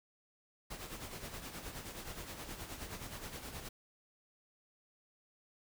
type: noise with tremolo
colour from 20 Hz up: pink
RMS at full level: -44 dBFS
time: 0.7-3.69 s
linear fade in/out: 10 ms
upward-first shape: sine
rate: 9.5 Hz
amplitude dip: 55%
effects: none